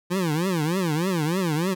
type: tone with vibrato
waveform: 25% pulse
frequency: 169.8 Hz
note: F3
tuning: 48 cents flat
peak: -18 dBFS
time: 0.1-1.75 s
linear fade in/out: 20 ms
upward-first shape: triangle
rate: 3.3 Hz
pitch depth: 270 cents each way
effects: none